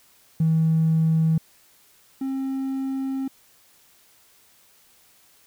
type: tone pair in turn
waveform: triangle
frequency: 160.8 / 267.5 Hz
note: E3 / C4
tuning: -43 / +38 cents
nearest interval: major sixth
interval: 881 cents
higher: second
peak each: -13 / -22 dBFS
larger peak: first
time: 0.4-1.38 / 2.21-3.28 s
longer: second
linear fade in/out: 5 ms
effects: tanh soft clip ceiling -14 dBFS + white hiss -57 dBFS RMS until 5.46 s